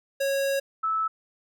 square / sine tone pair in turn, 550 / 1308.1 Hz, C#5 / E6, -14 / -14 cents, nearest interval octave + minor third, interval 1500 cents, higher second, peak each -24 / -23 dBFS, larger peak second, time 0.2-0.6 / 0.83-1.08 s, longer first, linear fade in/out 10 ms, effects none

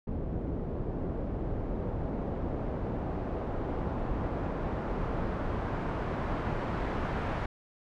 pink noise with low-pass filter sweep, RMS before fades -33 dBFS, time 0.07-7.46 s, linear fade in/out 5 ms, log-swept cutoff 420 to 1500 Hz, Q 0.83, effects none

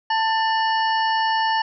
harmonic tone with a mistuned harmonic, 890 Hz, A5, 20 cents sharp, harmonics 1 / 2 / 3 / 5 / 6, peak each -19 / -25 / -29 / -33 / -35 dBFS, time 0.1-1.62 s, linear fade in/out 5 ms, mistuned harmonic 3, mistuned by +150 cents, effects none

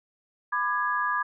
sine chord, G# diminished, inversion first, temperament just, 996.7 / 1196.1 / 1661.2 Hz, B5 / D6 / G#6, +16 / +31 / 0 cents, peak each -29 / -28 / -28 dBFS, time 0.52-1.23 s, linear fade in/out 10 ms, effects none

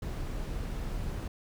brown noise, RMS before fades -35 dBFS, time 0.02-1.28 s, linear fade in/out 5 ms, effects none

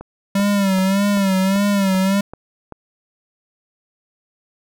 click train, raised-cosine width 1 ms, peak -19 dBFS, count 8, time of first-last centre 0.01-2.723 s, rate 2.58 Hz
square tone with vibrato, 195.8 Hz, G3, 2 cents flat, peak -15 dBFS, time 0.35-2.21 s, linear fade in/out 5 ms, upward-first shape sine, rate 1.7 Hz, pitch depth 69 cents each way
effects none

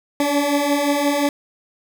20% pulse beating tone pair, 282.9 / 288.6 Hz, C#4 / D4, +35 / -30 cents, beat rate 5.7 Hz, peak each -18 / -13 dBFS, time 0.2-1.29 s, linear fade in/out 2 ms, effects none

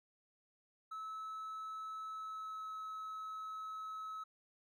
triangle tone with pitch glide, 1300 to 1290.3 Hz, E6 to E6, -24 to -37 cents, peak -40 dBFS, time 0.91-4.24 s, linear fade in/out 10 ms, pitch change -13 cents, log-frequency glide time 2.09-2.72 s, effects tanh soft clip ceiling -36 dBFS

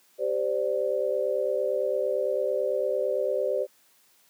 sine chord, G suspended fourth, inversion none, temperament equal with one note detuned, 392 / 518.4 / 587.3 Hz, G4 / C5 / D5, 0 / -16 / 0 cents, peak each -30 / -27 / -28 dBFS, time 0.18-3.67 s, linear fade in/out 50 ms, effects white hiss -62 dBFS RMS until 4.29 s + high-pass 150 Hz 12 dB/octave

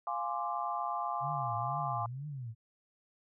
sine chord, D half-diminished seventh, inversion first, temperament equal, 698.5 / 830.6 / 1046.5 / 1174.7 Hz, F5 / Ab5 / C6 / D6, 0 / 0 / 0 / 0 cents, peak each -38 dBFS, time 0.07-2.06 s, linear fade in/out 2 ms
sine tone with vibrato, 130.2 Hz, C3, 8 cents flat, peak -38 dBFS, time 1.2-2.55 s, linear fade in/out 50 ms, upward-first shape triangle, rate 2.1 Hz, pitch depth 280 cents each way
effects none

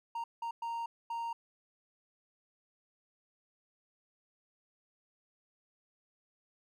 triangle tone bursts at uneven times, 928 Hz, A#5, 8 cents flat, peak -33 dBFS, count 4, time 0.15-0.24 / 0.42-0.51 / 0.62-0.86 / 1.1-1.33 s, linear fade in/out 5 ms, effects none

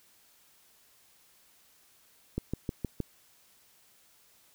click train, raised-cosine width 3 ms, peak -18 dBFS, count 5, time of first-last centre 2.38-3.003 s, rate 6.42 Hz, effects white hiss -63 dBFS RMS until 4.54 s

